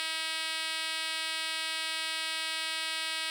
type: tone with band-pass filter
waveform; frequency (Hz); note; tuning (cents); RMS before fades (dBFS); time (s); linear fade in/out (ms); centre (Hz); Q
5% pulse; 320.1; D#4; +49; -34; 0-3.3; 0; 4500; 0.74
effects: 10-bit